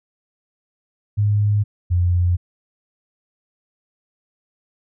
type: tone pair in turn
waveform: sine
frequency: 103.83 / 88.38 Hz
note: G#2 / F2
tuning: 0 / +21 cents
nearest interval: minor third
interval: 279 cents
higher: first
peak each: -14 / -14 dBFS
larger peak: neither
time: 1.17-1.64 / 1.9-2.37 s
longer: neither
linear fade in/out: 20 ms
effects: none